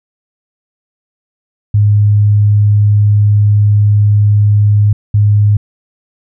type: tone bursts at uneven times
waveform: sine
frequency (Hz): 103.83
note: G#2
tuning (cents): 0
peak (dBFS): -5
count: 2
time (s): 1.74-4.93 / 5.14-5.57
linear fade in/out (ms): 5
effects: none